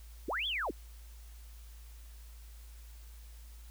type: linear two-way sweep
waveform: sine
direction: up then down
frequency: 207.7 to 3520 to 207.7 Hz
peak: -32 dBFS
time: 0.28-0.71 s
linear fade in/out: 5 ms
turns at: 0.47 s
effects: added 56 Hz sine -48 dBFS peak until 3.7 s + white hiss -61 dBFS RMS until 3.7 s